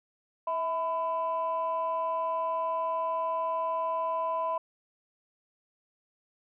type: tone pair together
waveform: sine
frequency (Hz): 650 / 1003.3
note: E5 / B5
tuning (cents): -24 / +27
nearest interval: minor sixth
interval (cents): 751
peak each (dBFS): -31 / -28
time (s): 0.47-4.58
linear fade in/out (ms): 5
effects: tanh soft clip ceiling -22 dBFS